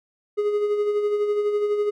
triangle tone with tremolo, 415.3 Hz, G#4, in tune, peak -16 dBFS, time 0.37-1.91 s, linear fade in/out 20 ms, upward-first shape sine, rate 12 Hz, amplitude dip 45%, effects none

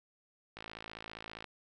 click train, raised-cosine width 0.3 ms, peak -28 dBFS, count 49, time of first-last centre 0.57-1.443 s, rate 55 Hz, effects none

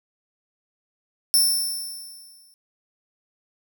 10% pulse tone with exponential decay, 5370 Hz, E8, 31 cents sharp, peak -8 dBFS, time 1.34-2.54 s, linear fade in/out 0 ms, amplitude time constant 260 ms, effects none

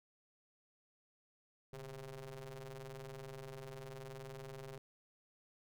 sawtooth ring-modulated tone, 130.81 Hz, C3, in tune, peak -40 dBFS, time 1.73-4.78 s, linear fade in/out 0 ms, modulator 272 Hz, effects none

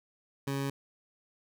20% pulse tone, 138.1 Hz, C#3, 6 cents flat, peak -26 dBFS, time 0.47-0.7 s, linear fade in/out 5 ms, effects none

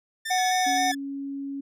sawtooth tone with vibrato, 1760 Hz, A6, in tune, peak -26 dBFS, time 0.25-0.95 s, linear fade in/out 10 ms, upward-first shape square, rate 3.8 Hz, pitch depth 29 cents each way
harmonic tone, 740 Hz, F#5, in tune, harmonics 1 / 3 / 5 / 7 / 8, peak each -22 / -32 / -35 / -35 / -33 dBFS, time 0.3-0.92 s, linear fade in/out 10 ms
sine tone, 277.2 Hz, C#4, in tune, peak -30 dBFS, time 0.66-1.61 s, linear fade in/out 10 ms
effects resampled to 32000 Hz

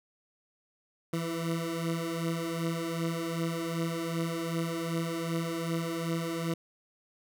20% pulse beating tone pair, 164.1 / 166.7 Hz, E3 / E3, -8 / +20 cents, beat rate 2.6 Hz, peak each -31 / -27 dBFS, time 1.13-6.54 s, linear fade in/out 5 ms, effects none

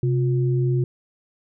sine tone pair together, 130.7 / 355.6 Hz, C3 / F4, -1 / +31 cents, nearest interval octave + perfect fourth, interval 1732 cents, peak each -18 / -26 dBFS, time 0.03-0.84 s, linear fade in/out 2 ms, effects none

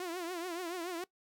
sawtooth tone with vibrato, 350 Hz, F4, 4 cents sharp, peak -33 dBFS, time 0-1.04 s, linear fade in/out 2 ms, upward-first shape triangle, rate 7 Hz, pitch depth 130 cents each way, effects noise-tail reverb RT60 0.1 s tail -20 dB re dry

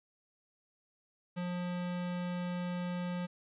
square tone, 177.7 Hz, F3, 30 cents sharp, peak -35 dBFS, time 1.36-3.27 s, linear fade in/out 20 ms, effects resampled to 8000 Hz + 12-bit

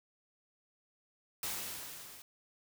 white noise with level ramp, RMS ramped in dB -37 to -53 dBFS, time 1.43-2.22 s, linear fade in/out 2 ms, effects none

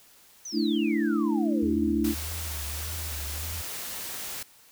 sine exponential sweep, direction down, 6250 to 230 Hz, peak -35 dBFS, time 0.45-1.94 s, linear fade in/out 5 ms
sine chord, A suspended fourth, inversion none, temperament equal, 220 / 293.7 / 329.6 Hz, A3 / D4 / E4, 0 / 0 / 0 cents, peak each -27 dBFS, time 0.52-2.15 s, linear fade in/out 50 ms
sine tone with vibrato, 76.6 Hz, D#2, 27 cents flat, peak -34 dBFS, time 1.62-3.62 s, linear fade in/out 10 ms, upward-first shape triangle, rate 1.7 Hz, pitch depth 130 cents each way
white noise, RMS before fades -36 dBFS, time 2.04-4.43 s, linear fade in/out 5 ms
effects white hiss -56 dBFS RMS until 4.71 s

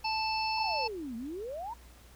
harmonic tone, 880 Hz, A5, in tune, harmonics 1 / 3 / 5 / 6, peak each -31 / -36 / -38 / -39 dBFS, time 0.04-0.88 s, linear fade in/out 10 ms
sine exponential two-way sweep, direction down then up, 987.8 to 220 to 973 Hz, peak -36 dBFS, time 0.57-1.74 s, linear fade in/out 10 ms, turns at 1.16 s
effects added 60 Hz sine -54 dBFS peak until 2.15 s + pink hiss -58 dBFS RMS until 2.15 s

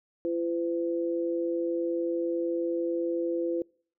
sine tone pair together, 339.2 / 508.2 Hz, E4 / B4, +50 / +49 cents, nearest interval perfect fifth, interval 699 cents, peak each -28 / -31 dBFS, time 0.25-3.62 s, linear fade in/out 0 ms, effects noise-tail reverb RT60 0.5 s tail -26 dB re dry

